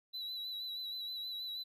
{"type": "tone with vibrato", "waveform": "triangle", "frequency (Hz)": 3951, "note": "B7", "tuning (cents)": 0, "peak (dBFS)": -38, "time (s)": [0.13, 1.64], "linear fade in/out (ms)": 20, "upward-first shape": "sine", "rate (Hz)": 6.3, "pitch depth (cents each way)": 37, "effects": []}